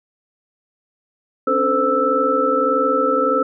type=tone cluster; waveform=sine; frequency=265.9 / 287.5 / 443.6 / 516 / 1319 Hz; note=C4 / D4 / A4 / C5 / E6; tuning=+28 / -37 / +14 / -24 / +1 cents; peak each=-25 / -26 / -22 / -19 / -18 dBFS; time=1.47-3.43 s; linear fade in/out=5 ms; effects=none